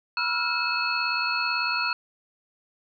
sine tone cluster, 972 / 1341 / 1419 / 2588 / 4328 Hz, B5 / E6 / F6 / E7 / C#8, -28 / +29 / +27 / -32 / -42 cents, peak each -33 / -30 / -30 / -28 / -30 dBFS, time 0.17-1.93 s, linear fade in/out 2 ms, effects none

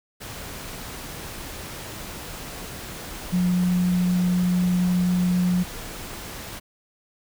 sine tone in noise, 179.6 Hz, F3, 49 cents sharp, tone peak -18 dBFS, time 3.32-5.64 s, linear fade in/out 20 ms, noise pink, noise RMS -36 dBFS, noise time 0.2-6.6 s, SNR +15 dB, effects none

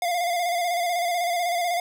square tone with vibrato, 698.5 Hz, F5, in tune, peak -23 dBFS, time 0.02-1.8 s, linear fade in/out 2 ms, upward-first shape square, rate 16 Hz, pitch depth 39 cents each way, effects none

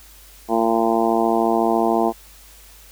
harmonic tone, 114 Hz, A#2, 38 cents flat, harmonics 2 / 3 / 4 / 5 / 6 / 7 / 8 / 9, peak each -23 / -21 / -24 / -32 / -21 / -24 / -26 / -29 dBFS, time 0.48-2.13 s, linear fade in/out 50 ms, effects added 50 Hz sine -47 dBFS peak until 2.91 s + white hiss -47 dBFS RMS until 2.91 s

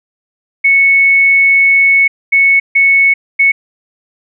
sine tone bursts at uneven times, 2209 Hz, C#7, 7 cents flat, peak -5 dBFS, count 4, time 0.64-2.08 / 2.32-2.6 / 2.75-3.14 / 3.39-3.52 s, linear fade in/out 10 ms, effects none

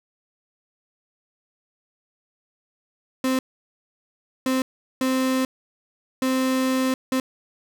35% pulse tone bursts at uneven times, 260.4 Hz, C4, 8 cents flat, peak -18 dBFS, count 5, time 3.24-3.39 / 4.46-4.62 / 5.01-5.45 / 6.22-6.94 / 7.12-7.2 s, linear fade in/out 2 ms, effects none

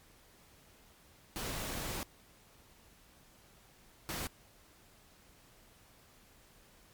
pink noise bursts at uneven times, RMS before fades -39 dBFS, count 2, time 1.36-2.03 / 4.09-4.27 s, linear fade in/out 0 ms, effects pink hiss -62 dBFS RMS until 6.93 s + MP3 96 kbps

